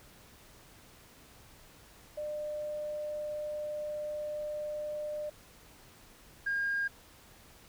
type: tone pair in turn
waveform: sine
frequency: 600 / 1617.1 Hz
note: D5 / G#6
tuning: +37 / -47 cents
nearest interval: octave + perfect fourth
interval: 1716 cents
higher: second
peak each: -34 / -28 dBFS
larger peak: second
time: 2.17-5.3 / 6.46-6.88 s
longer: first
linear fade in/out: 10 ms
effects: tanh soft clip ceiling -25 dBFS + pink hiss -57 dBFS RMS until 7.68 s